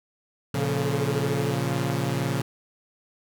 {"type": "chord", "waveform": "sawtooth", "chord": "Bb minor", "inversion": "none", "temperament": "equal", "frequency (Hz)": [116.54, 138.59, 174.61], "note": ["Bb2", "Db3", "F3"], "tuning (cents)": [0, 0, 0], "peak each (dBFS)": [-25, -23, -27], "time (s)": [0.54, 2.42], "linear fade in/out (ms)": 5}
{"type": "tone with tremolo", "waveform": "sine", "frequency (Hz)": 430.1, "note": "A4", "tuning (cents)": -39, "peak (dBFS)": -25, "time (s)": [0.54, 1.57], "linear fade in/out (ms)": 50, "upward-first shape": "sine", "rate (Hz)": 13, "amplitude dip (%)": 70}
{"effects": []}